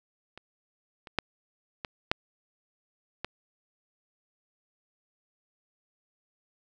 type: clicks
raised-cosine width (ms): 0.3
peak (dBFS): -28 / -28 / -9 / -18 / -7 / -16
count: 6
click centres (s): 0.376 / 1.072 / 1.187 / 1.848 / 2.115 / 3.246
effects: none